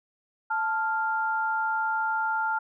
sine tone pair together, 880.2 / 1394 Hz, A5 / F6, 0 / -4 cents, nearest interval minor sixth, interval 796 cents, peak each -27 dBFS, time 0.5-2.59 s, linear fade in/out 10 ms, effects none

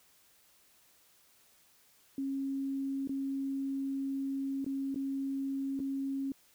sine tone with dropouts, 272.3 Hz, C#4, 31 cents flat, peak -32 dBFS, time 2.18-6.32 s, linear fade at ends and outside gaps 2 ms, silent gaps 3.074-3.093 / 4.645-4.663 / 4.945-4.958 / 5.793-5.8 s, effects white hiss -65 dBFS RMS until 6.54 s

